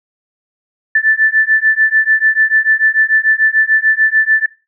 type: beating tone pair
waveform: sine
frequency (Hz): 1756 / 1762.8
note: A6 / A6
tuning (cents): -4 / +3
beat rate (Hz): 6.8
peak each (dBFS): -12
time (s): 0.95-4.46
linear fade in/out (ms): 5
effects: noise-tail reverb RT60 0.3 s tail -20 dB re dry